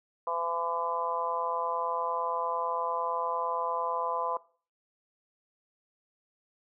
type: harmonic tone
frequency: 168.8 Hz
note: E3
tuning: 41 cents sharp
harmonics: 3 / 4 / 5 / 6 / 7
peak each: -36 / -37 / -40 / -31 / -39 dBFS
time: 0.27-4.37 s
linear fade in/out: 2 ms
effects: noise-tail reverb RT60 0.4 s tail -19 dB re dry